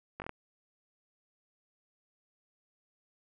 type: slowing click train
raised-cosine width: 0.5 ms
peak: -24 dBFS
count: 5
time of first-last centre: 0.2-0.294 s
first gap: 19 ms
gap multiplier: 1.14
effects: none